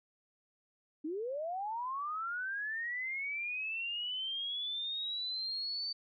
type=linear sweep; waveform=sine; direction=up; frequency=289.7 to 4584 Hz; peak=-35 dBFS; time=1.04-5.93 s; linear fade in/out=10 ms; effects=none